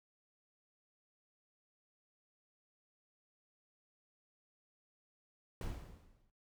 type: noise with exponential decay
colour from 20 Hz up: brown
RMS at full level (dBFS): -37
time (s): 5.61-6.3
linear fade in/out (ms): 2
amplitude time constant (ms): 150
effects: noise-tail reverb RT60 0.2 s tail -21 dB re dry